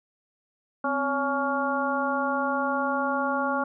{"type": "harmonic tone with a mistuned harmonic", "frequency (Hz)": 280.3, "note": "C#4", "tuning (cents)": 19, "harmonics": [1, 2, 3, 4, 5], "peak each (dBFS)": [-30, -30, -30, -30, -30], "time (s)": [0.84, 3.64], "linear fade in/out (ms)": 5, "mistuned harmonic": 1, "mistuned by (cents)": -120, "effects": []}